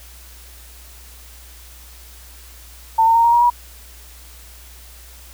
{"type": "tone with pitch steps", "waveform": "sine", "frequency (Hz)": [899, 911.5, 924.3, 937.2, 950.3, 963.5], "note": ["A5", "A#5", "A#5", "A#5", "A#5", "B5"], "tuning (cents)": [37, -39, -15, 9, 33, -43], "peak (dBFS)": -10, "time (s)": [2.98, 3.502], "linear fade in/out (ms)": 10, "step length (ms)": 87, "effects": ["added 60 Hz sine -41 dBFS peak until 5.33 s", "white hiss -44 dBFS RMS until 5.33 s"]}